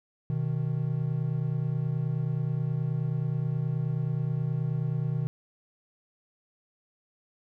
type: tone pair together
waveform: triangle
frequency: 126.5 / 155.92 Hz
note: B2 / D#3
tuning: +42 / +4 cents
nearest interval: major third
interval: 362 cents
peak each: -27 dBFS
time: 0.3-5.27 s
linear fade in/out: 0 ms
effects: none